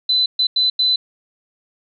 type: tone bursts at uneven times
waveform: sine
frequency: 4017 Hz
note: B7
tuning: 29 cents sharp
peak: -13 dBFS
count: 4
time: 0.09-0.26 / 0.39-0.47 / 0.56-0.7 / 0.79-0.96 s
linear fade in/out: 5 ms
effects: none